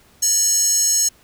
square tone with high-pass filter, 597 Hz, D5, 28 cents sharp, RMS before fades -17 dBFS, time 0.22-1.09 s, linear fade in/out 10 ms, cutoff 6500 Hz, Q 6.4, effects pink hiss -53 dBFS RMS until 1.23 s

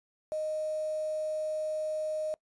sine tone with quantisation, 620 Hz, D#5, 6 cents flat, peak -30 dBFS, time 0.32-2.34 s, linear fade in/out 0 ms, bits 8, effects noise-tail reverb RT60 0.1 s tail -23 dB re dry + resampled to 22050 Hz

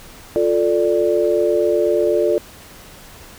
sine chord, D minor, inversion first, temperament just, 352.4 / 440.5 / 587.3 Hz, F4 / A4 / D5, +16 / +2 / 0 cents, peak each -18 dBFS, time 0.36-2.38 s, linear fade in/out 0 ms, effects pink hiss -41 dBFS RMS until 3.38 s

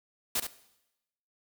white noise with echo, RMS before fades -29 dBFS, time 0.35-0.4 s, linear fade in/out 5 ms, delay 70 ms, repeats 1, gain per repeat -7 dB, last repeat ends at 0.47 s, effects noise-tail reverb RT60 0.9 s tail -17 dB re dry

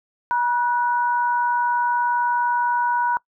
sine tone pair together, 961 / 1480.4 Hz, B5 / F#6, -48 / 0 cents, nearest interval perfect fifth, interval 748 cents, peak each -18 / -25 dBFS, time 0.31-3.17 s, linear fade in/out 0 ms, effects noise-tail reverb RT60 0.1 s tail -23 dB re dry

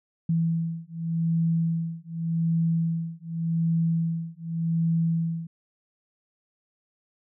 sine beating tone pair, 164.81 / 165.67 Hz, E3 / E3, 0 / +9 cents, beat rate 0.86 Hz, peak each -26 / -26 dBFS, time 0.29-5.47 s, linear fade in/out 5 ms, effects none

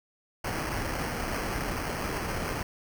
pink noise with sample-and-hold, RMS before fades -32 dBFS, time 0.44-2.63 s, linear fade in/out 5 ms, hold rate 3675 Hz, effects none

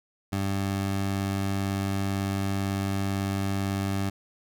20% pulse tone, 98 Hz, G2, in tune, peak -21 dBFS, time 0.32-4.1 s, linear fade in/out 10 ms, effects none

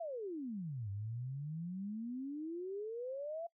sine exponential two-way sweep, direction down then up, 698.5 to 97 to 689 Hz, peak -39 dBFS, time 0-3.47 s, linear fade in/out 10 ms, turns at 0.9 s, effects noise-tail reverb RT60 0.1 s tail -21 dB re dry

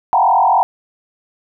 sine tone with frequency modulation, 844 Hz, G#5, 28 cents sharp, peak -9 dBFS, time 0.13-0.63 s, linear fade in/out 0 ms, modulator 43.2 Hz, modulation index 3.1, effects none

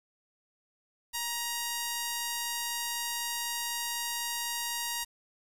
5% pulse tone, 944 Hz, A#5, 22 cents sharp, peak -20 dBFS, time 1.13-5.05 s, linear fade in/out 20 ms, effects 8-bit

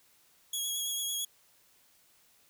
15% pulse tone with vibrato, 3322 Hz, G#7, in tune, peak -25 dBFS, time 0.53-1.25 s, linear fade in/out 5 ms, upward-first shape triangle, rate 9 Hz, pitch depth 25 cents each way, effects white hiss -65 dBFS RMS until 2.49 s

